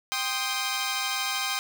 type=chord; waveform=10% pulse; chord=C minor; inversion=second; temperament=equal with one note detuned; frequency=788.1 / 1046.5 / 1244.5 Hz; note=G5 / C6 / Eb6; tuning=+9 / 0 / 0 cents; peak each=-23 dBFS; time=0.12-1.59 s; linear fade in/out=0 ms; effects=none